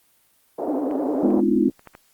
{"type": "band-pass noise", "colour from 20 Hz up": "pink", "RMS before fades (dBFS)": -27, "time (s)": [0.58, 1.41], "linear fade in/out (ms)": 10, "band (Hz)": [360, 690], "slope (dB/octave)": 24}
{"type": "tone with vibrato", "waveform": "sine", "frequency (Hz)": 282.7, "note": "C#4", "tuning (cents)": 34, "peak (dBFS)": -23, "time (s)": [0.68, 1.7], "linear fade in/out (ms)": 2, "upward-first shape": "triangle", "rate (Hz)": 9.9, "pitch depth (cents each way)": 180}
{"type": "clicks", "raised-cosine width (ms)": 0.5, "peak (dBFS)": [-25, -30, -33, -24, -25], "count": 5, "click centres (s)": [0.911, 1.305, 1.794, 1.873, 1.951]}
{"type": "chord", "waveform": "sine", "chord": "F half-diminished seventh", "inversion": "first", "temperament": "just", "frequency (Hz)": [209.5, 251.4, 314.3, 349.2], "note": ["Ab3", "Cb4", "Eb4", "F4"], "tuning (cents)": [15, 31, 18, 0], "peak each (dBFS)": -22, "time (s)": [1.23, 1.69], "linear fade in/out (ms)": 5}
{"effects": ["white hiss -61 dBFS RMS until 2.13 s", "Opus 32 kbps"]}